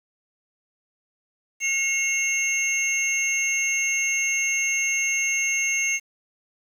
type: tone cluster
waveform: sine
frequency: 2170 / 2750 / 6370 Hz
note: C#7 / F7 / G8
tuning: -37 / -27 / +27 cents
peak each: -23 / -27 / -24 dBFS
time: 1.6-6 s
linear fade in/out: 50 ms
effects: tanh soft clip ceiling -15 dBFS + 8-bit